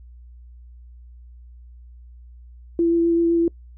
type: tone with vibrato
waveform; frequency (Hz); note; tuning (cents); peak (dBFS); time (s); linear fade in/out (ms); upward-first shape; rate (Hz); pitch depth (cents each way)
sine; 336.8; E4; +37; -15; 2.79-3.48; 2; sine; 7.8; 11
effects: noise-tail reverb RT60 0.1 s tail -25 dB re dry + added 60 Hz sine -41 dBFS peak until 3.77 s